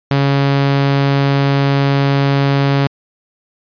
sawtooth tone, 139.2 Hz, C#3, 8 cents sharp, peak -7 dBFS, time 0.11-2.87 s, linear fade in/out 0 ms, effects resampled to 11025 Hz

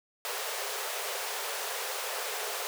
pink high-pass noise, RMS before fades -35 dBFS, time 0.25-2.67 s, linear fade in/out 0 ms, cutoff 400 Hz, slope 96 dB/octave, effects none

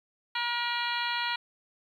harmonic tone with a mistuned harmonic, 476.8 Hz, A#4, 39 cents sharp, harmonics 2 / 3 / 4 / 5 / 6 / 7 / 8 / 9, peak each -33 / -35 / -36 / -37 / -38 / -38 / -39 / -40 dBFS, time 0.35-1.36 s, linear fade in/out 5 ms, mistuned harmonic 8, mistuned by +65 cents, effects 10-bit

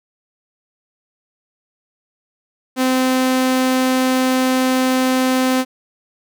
sawtooth tone, 258.1 Hz, C4, 23 cents flat, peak -10 dBFS, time 2.76-5.65 s, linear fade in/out 50 ms, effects none

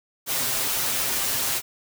white noise with comb filter, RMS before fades -25 dBFS, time 0.26-1.62 s, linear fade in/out 50 ms, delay 7.6 ms, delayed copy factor +0.65, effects none

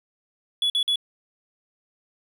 triangle tone bursts, 3400 Hz, G#7, 40 cents sharp, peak -18 dBFS, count 3, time 0.62-0.958 s, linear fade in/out 2 ms, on 80 ms, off 49 ms, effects none

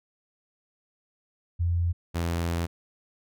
sine / sawtooth tone pair in turn, 86.1 / 84.72 Hz, F2 / E2, -24 / +48 cents, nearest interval unison, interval 28 cents, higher first, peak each -22 dBFS, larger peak neither, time 1.59-1.93 / 2.14-2.67 s, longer second, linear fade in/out 20 ms, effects none

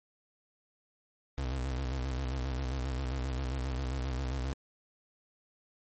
35% pulse tone with vibrato, 65 Hz, C2, 11 cents flat, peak -30 dBFS, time 1.38-4.53 s, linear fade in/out 0 ms, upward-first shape square, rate 7.5 Hz, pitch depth 76 cents each way, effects MP3 32 kbps

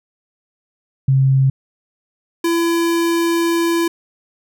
sine / square tone pair in turn, 134.1 / 336.7 Hz, C3 / E4, +43 / +37 cents, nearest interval octave + major third, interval 1594 cents, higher second, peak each -10 / -15 dBFS, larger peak first, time 1.08-1.5 / 2.44-3.88 s, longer second, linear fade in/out 5 ms, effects none

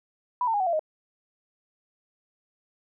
sine tone with pitch steps, 987.8 / 900.6 / 821.1 / 748.6 / 682.5 / 622.3 Hz, B5 / A5 / G#5 / F#5 / F5 / D#5, 0 / +40 / -20 / +20 / -40 / 0 cents, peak -22 dBFS, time 0.41-0.794 s, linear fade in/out 2 ms, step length 64 ms, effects none

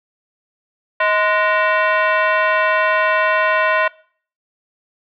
sine tone with frequency modulation, 202 Hz, G#3, 48 cents flat, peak -13 dBFS, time 1-3.88 s, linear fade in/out 5 ms, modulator 833 Hz, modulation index 2.4, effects noise-tail reverb RT60 0.5 s tail -22 dB re dry

